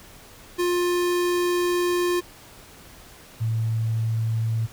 square / sine tone pair in turn, 353.2 / 112.54 Hz, F4 / A2, +20 / +40 cents, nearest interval octave + minor sixth, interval 1980 cents, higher first, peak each -21 dBFS, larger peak neither, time 0.58-2.21 / 3.4-4.67 s, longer first, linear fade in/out 20 ms, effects pink hiss -47 dBFS RMS until 4.72 s

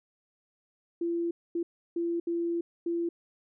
sine tone bursts at uneven times, 340 Hz, F4, 46 cents flat, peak -27 dBFS, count 5, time 1.01-1.31 / 1.55-1.63 / 1.96-2.2 / 2.27-2.61 / 2.86-3.09 s, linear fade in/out 5 ms, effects none

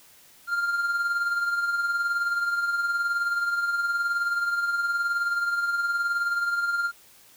triangle tone with tremolo, 1396.9 Hz, F6, in tune, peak -19 dBFS, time 0.47-6.92 s, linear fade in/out 50 ms, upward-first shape triangle, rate 19 Hz, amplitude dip 55%, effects white hiss -54 dBFS RMS until 7.36 s

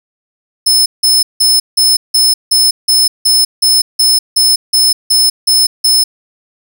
sawtooth tone bursts, 5230 Hz, E8, 15 cents flat, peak -4 dBFS, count 15, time 0.66-6.04 s, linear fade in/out 10 ms, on 200 ms, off 170 ms, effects none

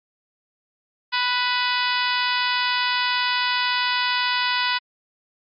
harmonic tone with a mistuned harmonic, 493.9 Hz, B4, in tune, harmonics 2 / 3 / 4 / 5 / 6 / 7 / 8 / 9 / 10, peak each -25 / -27 / -28 / -29 / -30 / -30 / -31 / -32 / -32 dBFS, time 1.12-4.79 s, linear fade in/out 20 ms, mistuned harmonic 5, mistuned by +29 cents, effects Opus 48 kbps

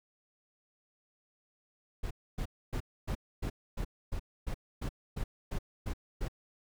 brown noise bursts, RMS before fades -34 dBFS, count 13, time 2.03-6.284 s, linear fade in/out 10 ms, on 78 ms, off 270 ms, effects none

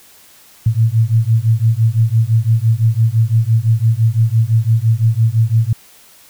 sine beating tone pair, 110 / 115.9 Hz, A2 / A#2, 0 / -10 cents, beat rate 5.9 Hz, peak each -13 dBFS, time 0.66-5.73 s, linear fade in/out 5 ms, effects white hiss -45 dBFS RMS until 6.29 s

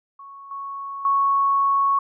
sine tone with level steps, 1107 Hz, C#6, 3 cents flat, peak -38 / -29 / -16 dBFS, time 0.19-1.99 s, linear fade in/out 5 ms, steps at 0.51 / 1.05 s, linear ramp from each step 2 ms, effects none

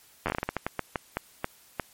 slowing click train, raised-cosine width 0.5 ms, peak -12 dBFS, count 16, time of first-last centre 0.26-1.797 s, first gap 10 ms, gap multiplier 1.29, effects white hiss -57 dBFS RMS until 1.93 s + MP3 64 kbps

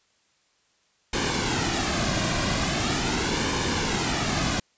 pink noise with flanger, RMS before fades -25 dBFS, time 1.13-4.6 s, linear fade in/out 5 ms, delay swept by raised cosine 1.5 to 2.31 ms, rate 0.41 Hz, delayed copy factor -0.55, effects white hiss -66 dBFS RMS until 4.77 s + resampled to 16000 Hz

